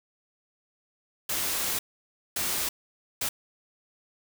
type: noise bursts at uneven times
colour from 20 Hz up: white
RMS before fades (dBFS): -29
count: 3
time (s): 1.29-1.79 / 2.36-2.69 / 3.21-3.29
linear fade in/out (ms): 5
effects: none